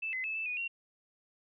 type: tone with pitch steps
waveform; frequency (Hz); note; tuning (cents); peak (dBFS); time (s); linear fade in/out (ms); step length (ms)
sine; 2637 / 2039 / 2610 / 2639 / 2470 / 2745; E7 / C7 / E7 / E7 / D#7 / F7; 0 / -45 / -18 / +1 / -13 / -31; -33; 0.02-0.68; 10; 110
effects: none

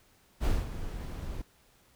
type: noise with ADSR envelope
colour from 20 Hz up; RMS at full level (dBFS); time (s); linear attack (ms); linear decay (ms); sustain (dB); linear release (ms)
brown; -25; 0.4-1.42; 49; 210; -12; 7
effects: pink hiss -64 dBFS RMS until 1.95 s

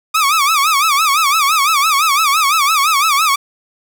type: tone with vibrato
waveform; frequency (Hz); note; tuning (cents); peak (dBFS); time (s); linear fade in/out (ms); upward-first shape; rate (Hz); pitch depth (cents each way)
sawtooth; 1200; D6; +37; -7; 0.14-3.36; 10; sine; 5.9; 160
effects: none

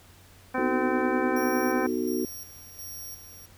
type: harmonic tone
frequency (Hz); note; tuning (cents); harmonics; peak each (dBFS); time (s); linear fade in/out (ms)
256.8; C4; -32; 1 / 2 / 3 / 4 / 5 / 6 / 7 / 9; -31 / -32 / -32 / -34 / -38 / -34 / -39 / -40; 0.54-1.87; 10
type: chord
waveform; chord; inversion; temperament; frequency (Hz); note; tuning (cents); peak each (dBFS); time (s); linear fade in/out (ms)
sine; B dominant seventh; none; just; 246.9 / 308.7 / 370.4 / 444.5; B3 / D#4 / F#4 / A4; 0 / -14 / +2 / +18; -30 / -31 / -29 / -35; 0.58-2.25; 2
type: tone with tremolo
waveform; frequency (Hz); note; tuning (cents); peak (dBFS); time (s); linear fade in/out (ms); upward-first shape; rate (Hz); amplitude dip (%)
10% pulse; 5650; F8; +19; -32; 1.36-3.46; 5; square; 1.4; 60
effects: added 91 Hz sine -55 dBFS peak until 3.57 s + pink hiss -55 dBFS RMS until 3.57 s

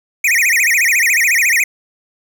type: tone with vibrato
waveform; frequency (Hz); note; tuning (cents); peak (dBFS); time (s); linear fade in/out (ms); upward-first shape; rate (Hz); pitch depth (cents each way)
square; 2143; C7; +41; -11; 0.24-1.64; 5; sine; 14; 280
effects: none

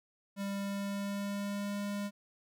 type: tone with pitch glide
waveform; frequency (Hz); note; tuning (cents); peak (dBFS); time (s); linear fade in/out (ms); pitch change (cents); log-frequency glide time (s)
square; 198.7 to 202.9; G3 to G#3; +24 to -40; -35; 0.36-2.11; 50; +36; 0.58-1.8
effects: none

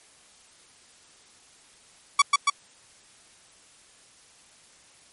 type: tone with echo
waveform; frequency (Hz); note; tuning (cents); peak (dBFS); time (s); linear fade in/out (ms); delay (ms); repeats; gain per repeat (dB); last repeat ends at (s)
sawtooth; 1136; C#6; +42; -10; 2.19-2.22; 5; 140; 2; -2; 2.5
effects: white hiss -55 dBFS RMS until 5.12 s + MP3 48 kbps

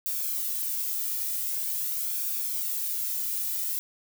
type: noise with flanger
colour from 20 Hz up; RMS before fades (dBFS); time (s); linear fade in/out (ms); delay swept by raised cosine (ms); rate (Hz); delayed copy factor
violet; -30; 0.06-3.79; 0; 0.98 to 1.89; 0.45; -0.5
effects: none

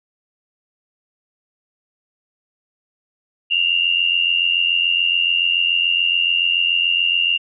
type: tone pair together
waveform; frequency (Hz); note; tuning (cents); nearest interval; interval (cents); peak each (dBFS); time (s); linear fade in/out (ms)
sine; 2751 / 2838; F7 / F7; -27 / +27; minor second; 54; -18 / -17; 3.5-7.38; 20
effects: none

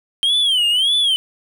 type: tone with vibrato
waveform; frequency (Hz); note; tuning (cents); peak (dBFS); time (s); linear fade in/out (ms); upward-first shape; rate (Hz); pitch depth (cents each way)
triangle; 3136; G7; 0; -12; 0.23-1.16; 0; sine; 1.7; 180
effects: none

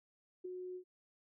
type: tone with ADSR envelope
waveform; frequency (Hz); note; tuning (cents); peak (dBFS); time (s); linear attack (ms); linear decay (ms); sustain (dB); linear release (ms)
sine; 365.1; F#4; -23; -38; 0.44-0.84; 13; 6; -4; 82
effects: none

